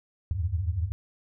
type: tone cluster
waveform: sine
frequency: 77.9 / 85.8 / 98.8 Hz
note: D#2 / F2 / G2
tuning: +3 / -30 / +14 cents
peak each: -30 dBFS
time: 0.31-0.92 s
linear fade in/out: 0 ms
effects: none